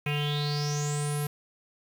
square tone with low-pass filter sweep, 146.83 Hz, D3, in tune, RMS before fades -29 dBFS, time 0.06-1.27 s, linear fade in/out 5 ms, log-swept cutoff 2500 to 12000 Hz, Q 9.2, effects 8-bit

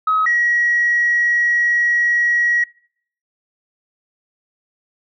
sine tone pair in turn, 1274 / 1908.8 Hz, D#6 / A#6, +41 / +41 cents, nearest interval perfect fifth, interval 700 cents, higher second, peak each -12 dBFS, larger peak neither, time 0.07-0.26 / 0.26-2.64 s, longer second, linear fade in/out 5 ms, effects noise-tail reverb RT60 0.6 s tail -25 dB re dry + tanh soft clip ceiling -8 dBFS

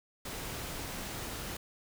pink noise, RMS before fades -40 dBFS, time 0.25-1.57 s, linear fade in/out 5 ms, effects none

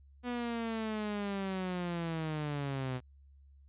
sawtooth linear sweep, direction down, 246.9 to 124.7 Hz, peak -30 dBFS, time 0.23-3.01 s, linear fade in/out 50 ms, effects added 69 Hz sine -56 dBFS peak until 3.68 s + resampled to 8000 Hz

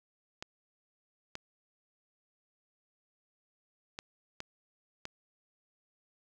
clicks, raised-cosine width 0.2 ms, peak -22 dBFS, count 5, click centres 0.425 / 1.354 / 3.989 / 4.404 / 5.054 s, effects none

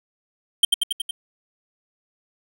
square tone with echo, 3157 Hz, G7, 12 cents sharp, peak -11 dBFS, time 0.63-0.65 s, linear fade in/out 5 ms, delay 92 ms, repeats 5, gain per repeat -3 dB, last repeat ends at 1.11 s, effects none

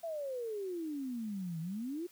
sine exponential two-way sweep, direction down then up, 684 to 157.8 to 364.7 Hz, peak -36 dBFS, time 0.03-2.07 s, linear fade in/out 10 ms, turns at 1.6 s, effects white hiss -62 dBFS RMS until 2.11 s + high-pass 80 Hz 12 dB/octave

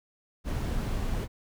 brown noise, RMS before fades -30 dBFS, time 0.44-1.28 s, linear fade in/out 50 ms, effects none

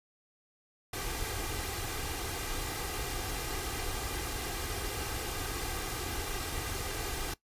pink noise with comb filter, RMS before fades -36 dBFS, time 0.93-7.34 s, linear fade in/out 5 ms, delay 2.5 ms, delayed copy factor +0.6, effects noise-tail reverb RT60 0.1 s tail -18 dB re dry + resampled to 32000 Hz

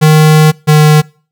square tone pair in turn, 154.7 / 152.39 Hz, D#3 / D#3, -10 / -36 cents, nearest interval unison, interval 26 cents, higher first, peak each -3 dBFS, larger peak neither, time 0.01-0.52 / 0.67-1.02 s, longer first, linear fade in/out 20 ms, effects noise-tail reverb RT60 0.4 s tail -24 dB re dry

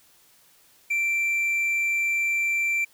triangle tone, 2349 Hz, D7, in tune, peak -20 dBFS, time 0.9-2.85 s, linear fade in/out 10 ms, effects white hiss -58 dBFS RMS until 2.93 s

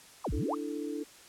sine exponential two-way sweep, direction down then up, 1328 to 41.88 to 1328 Hz, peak -30 dBFS, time 0.24-0.55 s, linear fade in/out 10 ms, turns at 0.33 s
sine chord, D suspended second, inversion none, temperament equal, 293.7 / 329.6 / 440 Hz, D4 / E4 / A4, 0 / 0 / 0 cents, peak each -36 / -39 / -39 dBFS, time 0.32-1.04 s, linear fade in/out 10 ms
effects white hiss -54 dBFS RMS until 1.28 s + low-pass 10000 Hz 12 dB/octave

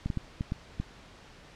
clicks, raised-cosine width 5 ms, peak -18 dBFS, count 6, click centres 0.06 / 0.102 / 0.173 / 0.409 / 0.521 / 0.8 s, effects pink hiss -52 dBFS RMS until 1.55 s + low-pass 5000 Hz 12 dB/octave

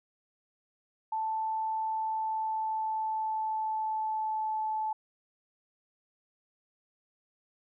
sine tone with pitch glide, 880 to 868.9 Hz, A5 to A5, 0 to -22 cents, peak -29 dBFS, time 1.12-4.93 s, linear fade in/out 5 ms, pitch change -22 cents, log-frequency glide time 1.89-4.61 s, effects none

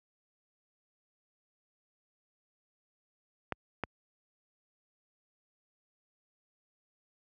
clicks, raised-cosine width 0.5 ms, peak -17 dBFS, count 2, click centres 3.523 / 3.837 s, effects high-pass 60 Hz 12 dB/octave

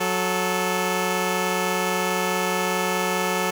10% pulse tone pair together, 183.3 / 436 Hz, F#3 / A4, -16 / -16 cents, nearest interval octave + minor third, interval 1500 cents, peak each -16 dBFS, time 0-3.51 s, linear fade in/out 10 ms, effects none

